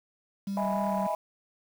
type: tone with vibrato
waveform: sine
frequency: 196 Hz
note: G3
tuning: in tune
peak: -29 dBFS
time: 0.47-1.07 s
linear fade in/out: 5 ms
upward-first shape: square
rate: 3.4 Hz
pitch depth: 15 cents each way
type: chord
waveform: sine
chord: E major seventh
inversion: third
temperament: equal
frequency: 622.3 / 659.3 / 830.6 / 987.8 Hz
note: D#5 / E5 / G#5 / B5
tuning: 0 / 0 / 0 / 0 cents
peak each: -32 dBFS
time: 0.57-1.15 s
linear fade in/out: 2 ms
effects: tanh soft clip ceiling -20 dBFS + 8-bit